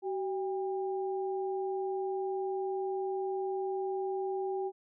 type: tone pair together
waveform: sine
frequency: 380.4 / 800 Hz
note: F#4 / G5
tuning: +48 / +35 cents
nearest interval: octave + minor second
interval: 1287 cents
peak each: -32 / -38 dBFS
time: 0.02-4.72 s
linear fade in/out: 50 ms
effects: none